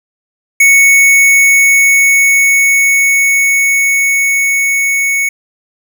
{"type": "tone with level ramp", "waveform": "square", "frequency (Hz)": 2217, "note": "C#7", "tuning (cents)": 0, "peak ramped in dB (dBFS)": [-4, -11], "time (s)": [0.6, 5.29], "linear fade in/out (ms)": 5, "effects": []}